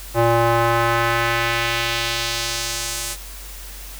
square tone with band-pass filter sweep, 116.54 Hz, A#2, in tune, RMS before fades -20 dBFS, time 0.14-3.17 s, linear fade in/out 50 ms, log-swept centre 670 to 9300 Hz, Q 1.1, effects added 47 Hz sine -35 dBFS peak until 3.99 s + white hiss -38 dBFS RMS until 3.99 s

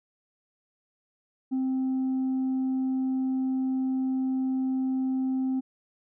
sine tone with tanh clipping, 261.6 Hz, C4, in tune, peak -25 dBFS, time 1.51-5.61 s, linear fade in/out 20 ms, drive 1 dB, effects none

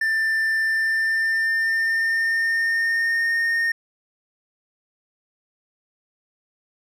triangle tone with pitch glide, 1781 to 1837.4 Hz, A6 to A#6, +21 to -25 cents, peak -17 dBFS, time 0.01-3.72 s, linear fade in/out 5 ms, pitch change +54 cents, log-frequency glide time 0.6-3.33 s, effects none

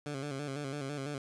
15% pulse tone with vibrato, 141 Hz, C#3, 30 cents sharp, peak -30 dBFS, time 0.06-1.18 s, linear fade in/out 2 ms, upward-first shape square, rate 6 Hz, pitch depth 71 cents each way, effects resampled to 22050 Hz

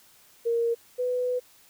sine tone pair in turn, 466.2 / 497.8 Hz, A#4 / B4, 0 / +14 cents, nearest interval minor second, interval 114 cents, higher second, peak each -22 / -24 dBFS, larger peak first, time 0.45-0.75 / 0.98-1.4 s, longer second, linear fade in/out 20 ms, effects white hiss -57 dBFS RMS until 1.69 s

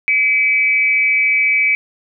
sine tone with amplitude modulation, 2295 Hz, D7, 40 cents flat, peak -8 dBFS, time 0.08-1.75 s, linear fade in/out 0 ms, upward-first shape sine, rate 234 Hz, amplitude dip 70%, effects none

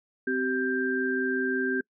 sine tone cluster, 259.1 / 384.5 / 1581 Hz, C4 / G4 / G6, -17 / -33 / +14 cents, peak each -29 dBFS, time 0.27-1.81 s, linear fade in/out 5 ms, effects noise-tail reverb RT60 0.1 s tail -26 dB re dry

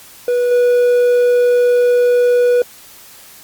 triangle tone with level steps, 488.4 Hz, B4, 19 cents flat, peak -10 / -7 dBFS, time 0.28-2.62 s, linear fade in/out 2 ms, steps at 0.51 s, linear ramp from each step 5 ms, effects white hiss -40 dBFS RMS until 3.43 s + Opus 48 kbps

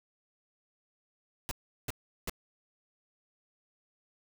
pink noise bursts, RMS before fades -35 dBFS, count 3, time 1.49-2.296 s, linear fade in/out 0 ms, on 22 ms, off 370 ms, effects none

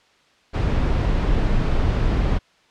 brown noise, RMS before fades -19 dBFS, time 0.53-2.39 s, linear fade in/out 20 ms, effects white hiss -57 dBFS RMS until 2.7 s + low-pass 4000 Hz 12 dB/octave

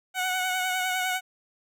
15% pulse tone with vibrato, 740 Hz, F#5, in tune, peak -19 dBFS, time 0.14-1.21 s, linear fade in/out 50 ms, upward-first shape triangle, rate 9.9 Hz, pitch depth 32 cents each way, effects none

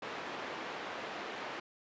pink band-pass noise, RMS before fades -42 dBFS, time 0.02-1.6 s, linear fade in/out 5 ms, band 380 to 2600 Hz, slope 12 dB/octave, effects resampled to 16000 Hz

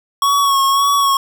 square tone with vibrato, 1108.7 Hz, C#6, in tune, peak -12 dBFS, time 0.22-1.17 s, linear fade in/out 2 ms, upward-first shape sine, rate 1.8 Hz, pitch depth 33 cents each way, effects none

